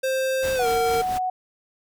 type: tone with pitch glide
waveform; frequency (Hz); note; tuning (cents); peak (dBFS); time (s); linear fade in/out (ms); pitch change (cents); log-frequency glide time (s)
square; 526 to 460.6; C5 to A#4; +9 to -21; -22; 0.03-1.02; 10; -230; 0.55-0.67
type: noise with tremolo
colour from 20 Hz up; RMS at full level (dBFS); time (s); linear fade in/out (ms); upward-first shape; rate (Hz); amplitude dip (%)
pink; -33; 0.42-1.19; 20; triangle; 4.3; 60
type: tone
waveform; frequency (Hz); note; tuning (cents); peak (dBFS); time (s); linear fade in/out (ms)
sine; 740; F#5; 0; -22; 0.59-1.3; 5
effects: none